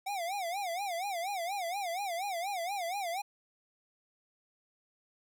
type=tone with vibrato; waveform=square; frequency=740 Hz; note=F#5; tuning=in tune; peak=-34 dBFS; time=0.06-3.22 s; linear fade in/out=10 ms; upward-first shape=sine; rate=4.2 Hz; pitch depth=180 cents each way; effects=none